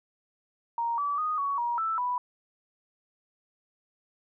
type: tone with pitch steps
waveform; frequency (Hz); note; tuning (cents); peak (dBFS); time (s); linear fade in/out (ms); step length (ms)
sine; 934 / 1151 / 1240 / 1121 / 951 / 1322 / 987; A#5 / D6 / D#6 / C#6 / A#5 / E6 / B5; +3 / -35 / -6 / +19 / +34 / +5 / -1; -26; 0.78-2.18; 2; 200
effects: none